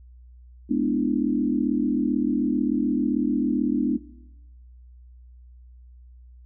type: chord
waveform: sine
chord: E dominant seventh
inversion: first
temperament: equal with one note detuned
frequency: 209 / 246.9 / 293.7 / 329.6 Hz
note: G#3 / B3 / D4 / E4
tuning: +11 / 0 / 0 / 0 cents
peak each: -27 / -24 / -24 / -30 dBFS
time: 0.69-3.98 s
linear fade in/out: 20 ms
effects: noise-tail reverb RT60 1.0 s tail -20 dB re dry + added 61 Hz sine -45 dBFS peak until 6.45 s